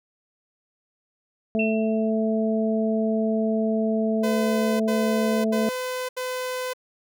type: harmonic tone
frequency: 220 Hz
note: A3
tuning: in tune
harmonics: 1 / 2 / 3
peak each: -22 / -27 / -27 dBFS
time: 1.55-5.69 s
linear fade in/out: 0 ms
type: tone with exponential decay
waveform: sine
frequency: 2698 Hz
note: E7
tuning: 40 cents sharp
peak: -23 dBFS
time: 1.59-2.1 s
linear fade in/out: 5 ms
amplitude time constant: 110 ms
type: tone bursts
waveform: sawtooth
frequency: 507 Hz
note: B4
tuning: 45 cents sharp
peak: -23 dBFS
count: 4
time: 4.23-6.735 s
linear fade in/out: 10 ms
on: 570 ms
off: 75 ms
effects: none